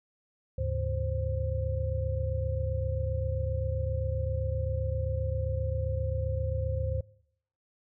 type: tone cluster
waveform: sine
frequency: 74.7 / 102.3 / 137.3 / 525 Hz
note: D2 / G#2 / C#3 / C5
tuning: +30 / -26 / -16 / +6 cents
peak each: -31 / -32 / -39 / -35 dBFS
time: 0.58-7.01 s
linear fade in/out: 5 ms
effects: noise-tail reverb RT60 0.7 s tail -23 dB re dry

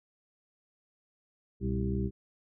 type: harmonic tone with a mistuned harmonic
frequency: 65.41 Hz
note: C2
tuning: in tune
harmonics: 1 / 2 / 3 / 4 / 5 / 6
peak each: -33 / -34 / -33 / -45 / -39 / -38 dBFS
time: 1.6-2.11 s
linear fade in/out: 50 ms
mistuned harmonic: 2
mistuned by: -120 cents
effects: none

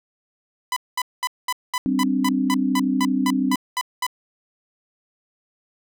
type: tone bursts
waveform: sawtooth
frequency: 1000 Hz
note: B5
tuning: 21 cents sharp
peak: -17 dBFS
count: 14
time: 0.72-4.066 s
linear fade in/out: 2 ms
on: 44 ms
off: 210 ms
type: chord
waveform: sine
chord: G suspended fourth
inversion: none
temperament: just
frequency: 196 / 261.3 / 294 Hz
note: G3 / C4 / D4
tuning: 0 / -2 / +2 cents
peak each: -25 / -20 / -25 dBFS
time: 1.86-3.55 s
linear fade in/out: 0 ms
effects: none

